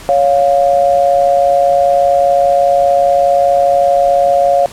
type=tone pair together; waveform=sine; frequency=558 / 703 Hz; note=C#5 / F5; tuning=+11 / +11 cents; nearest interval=major third; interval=400 cents; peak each=-10 dBFS; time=0.09-4.66 s; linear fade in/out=0 ms; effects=pink hiss -33 dBFS RMS until 4.72 s + low-pass 11000 Hz 12 dB/octave